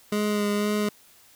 25% pulse tone with vibrato, 207.7 Hz, G#3, in tune, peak -19 dBFS, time 0.12-0.89 s, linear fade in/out 5 ms, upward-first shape sine, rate 2 Hz, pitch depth 17 cents each way, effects white hiss -55 dBFS RMS until 1.35 s

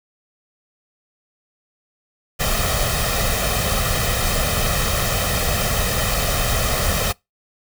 pink noise with comb filter, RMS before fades -20 dBFS, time 2.39-7.13 s, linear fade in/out 20 ms, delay 1.6 ms, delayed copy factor +0.7, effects noise-tail reverb RT60 0.2 s tail -25 dB re dry

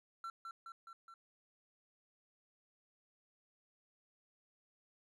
triangle tone with echo, 1350 Hz, E6, 41 cents sharp, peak -40 dBFS, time 0.24-0.3 s, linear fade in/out 2 ms, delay 210 ms, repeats 4, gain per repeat -3 dB, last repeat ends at 1.14 s, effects none

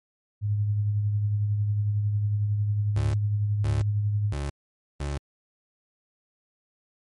sine tone with tremolo, 103.83 Hz, G#2, in tune, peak -20 dBFS, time 0.41-4.35 s, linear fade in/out 50 ms, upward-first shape triangle, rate 11 Hz, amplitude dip 40%
30% pulse tone bursts, 71.2 Hz, C#2, 47 cents sharp, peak -25 dBFS, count 4, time 2.96-5.18 s, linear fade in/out 5 ms, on 180 ms, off 500 ms
effects MP3 48 kbps

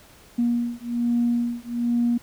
sine beating tone pair, 237.5 / 238.7 Hz, A#3 / A#3, +33 / +41 cents, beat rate 1.2 Hz, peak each -23 dBFS, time 0.38-2.18 s, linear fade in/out 10 ms, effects tanh soft clip ceiling -13 dBFS + pink hiss -51 dBFS RMS until 2.22 s

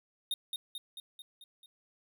square tone with echo, 3695 Hz, A#7, 16 cents flat, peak -31 dBFS, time 0.31-0.34 s, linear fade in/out 2 ms, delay 220 ms, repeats 6, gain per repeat -4 dB, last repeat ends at 1.66 s, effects none

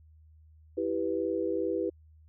sine chord, E minor, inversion none, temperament equal, 329.6 / 392 / 493.9 Hz, E4 / G4 / B4, 0 / 0 / 0 cents, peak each -32 dBFS, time 0.77-1.9 s, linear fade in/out 10 ms, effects added 78 Hz sine -54 dBFS peak until 2.28 s

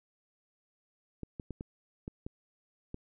clicks, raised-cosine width 3 ms, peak -26 dBFS, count 7, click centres 1.233 / 1.398 / 1.507 / 1.609 / 2.079 / 2.265 / 2.944 s, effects none

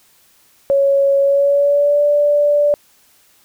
sine tone with pitch glide, 554.4 to 584.3 Hz, C#5 to D5, 0 to -9 cents, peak -10 dBFS, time 0.7-2.74 s, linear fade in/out 0 ms, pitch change +91 cents, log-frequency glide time 1.2-2.03 s, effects white hiss -53 dBFS RMS until 3.44 s

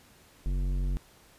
triangle tone with tanh clipping, 46.25 Hz, F#1, in tune, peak -28 dBFS, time 0.46-0.97 s, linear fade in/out 0 ms, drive 17 dB, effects pink hiss -58 dBFS RMS until 1.38 s + resampled to 32000 Hz

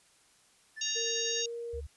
triangle tone with tremolo, 1760 Hz, A6, in tune, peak -38 dBFS, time 0.76-1.43 s, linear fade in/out 20 ms, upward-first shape sine, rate 10 Hz, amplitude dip 80%
harmonic tone, 934 Hz, A#5, 3 cents sharp, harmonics 3 / 4 / 5 / 6 / 7, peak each -38 / -36 / -41 / -38 / -35 dBFS, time 0.81-1.46 s, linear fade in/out 5 ms
sine tone with pitch glide, 460.6 to 469.5 Hz, A#4 to A#4, -21 to +12 cents, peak -36 dBFS, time 0.95-1.81 s, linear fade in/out 20 ms, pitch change +33 cents, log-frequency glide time 1.25-1.56 s
sine tone, 72 Hz, D2, 34 cents flat, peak -38 dBFS, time 1.73-1.87 s, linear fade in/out 10 ms
effects white hiss -64 dBFS RMS until 1.96 s + resampled to 24000 Hz

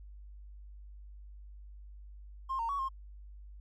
triangle tone with pitch steps, 1062 / 919 / 1122 / 1067 Hz, C6 / A#5 / C#6 / C6, +25 / -25 / +21 / +34 cents, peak -28 dBFS, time 2.49-2.89 s, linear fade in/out 20 ms, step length 100 ms, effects tanh soft clip ceiling -29 dBFS + added 50 Hz sine -47 dBFS peak until 3.6 s

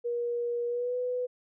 sine tone with pitch glide, 477.1 to 497.1 Hz, A#4 to B4, +40 to +11 cents, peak -28 dBFS, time 0.04-1.27 s, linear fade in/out 20 ms, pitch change +71 cents, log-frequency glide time 0.67-0.96 s, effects none

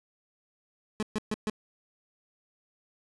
30% pulse tone bursts, 214.3 Hz, A3, 45 cents flat, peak -25 dBFS, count 4, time 1-1.498 s, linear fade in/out 0 ms, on 27 ms, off 130 ms, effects resampled to 22050 Hz + 9-bit

